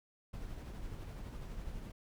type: noise with tremolo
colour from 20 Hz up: brown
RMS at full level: -43 dBFS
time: 0.33-1.92 s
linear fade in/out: 10 ms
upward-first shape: sine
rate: 12 Hz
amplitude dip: 30%
effects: none